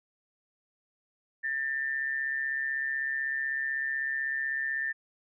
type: tone with amplitude modulation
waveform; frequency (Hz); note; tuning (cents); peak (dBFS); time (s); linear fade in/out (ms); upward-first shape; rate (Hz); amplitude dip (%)
sine; 1790; A6; +29; -26; 1.43-4.93; 20; sine; 136; 55
effects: none